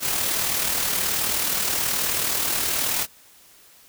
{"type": "noise with amplitude modulation", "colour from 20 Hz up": "white", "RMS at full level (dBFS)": -22, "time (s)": [0, 3.07], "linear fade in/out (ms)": 50, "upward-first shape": "sine", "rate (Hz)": 38.8, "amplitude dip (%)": 40, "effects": ["white hiss -52 dBFS RMS until 3.88 s"]}